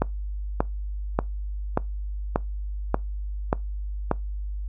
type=click train; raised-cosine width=1 ms; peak=-6 dBFS; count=8; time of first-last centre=0.02-4.114 s; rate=1.71 Hz; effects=noise-tail reverb RT60 0.2 s tail -23 dB re dry + added 50 Hz sine -28 dBFS peak until 4.68 s